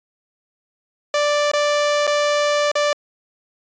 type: tone with dropouts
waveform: sawtooth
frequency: 587.3 Hz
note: D5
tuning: in tune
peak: -12 dBFS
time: 1.14-2.93 s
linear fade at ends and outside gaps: 2 ms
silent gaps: 1.516-1.535 / 2.069-2.075 / 2.716-2.754 s
effects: resampled to 16000 Hz